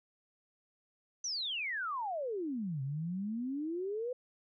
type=exponential two-way sweep; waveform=sine; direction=down then up; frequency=6160 to 130.81 to 511 Hz; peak=-34 dBFS; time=1.24-4.13 s; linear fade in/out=5 ms; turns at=2.82 s; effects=none